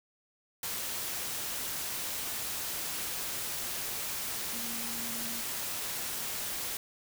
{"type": "tone in noise", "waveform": "sine", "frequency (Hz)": 231.2, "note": "A#3", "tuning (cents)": -14, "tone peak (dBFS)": -44, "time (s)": [4.53, 5.41], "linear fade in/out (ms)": 2, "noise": "white", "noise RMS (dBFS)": -36, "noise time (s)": [0.63, 6.77], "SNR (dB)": -11, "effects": []}